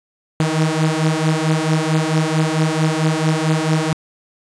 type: beating tone pair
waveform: sawtooth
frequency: 155.56 / 160.06 Hz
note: D#3 / D#3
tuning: 0 / +49 cents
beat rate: 4.5 Hz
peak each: -14 dBFS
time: 0.4-3.93 s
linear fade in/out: 0 ms
effects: resampled to 22050 Hz + 7-bit